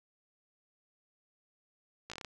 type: slowing click train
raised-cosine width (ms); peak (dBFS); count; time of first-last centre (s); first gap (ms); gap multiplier
0.2; -25; 7; 2.1-2.247; 16; 1.17
effects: none